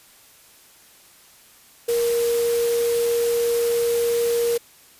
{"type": "tone in noise", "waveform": "sine", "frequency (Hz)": 470.4, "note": "A#4", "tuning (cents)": 16, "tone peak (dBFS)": -18, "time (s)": [1.88, 4.58], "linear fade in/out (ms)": 10, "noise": "white", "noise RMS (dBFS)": -31, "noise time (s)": [1.88, 4.58], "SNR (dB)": 10, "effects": ["white hiss -51 dBFS RMS until 4.99 s", "resampled to 32000 Hz"]}